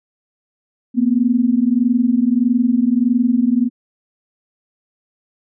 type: tone pair together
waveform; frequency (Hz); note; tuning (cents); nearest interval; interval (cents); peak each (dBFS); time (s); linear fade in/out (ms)
sine; 232.3 / 253.9; A#3 / B3; -6 / +48; major second; 154; -15 / -15; 0.94-3.7; 50
effects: none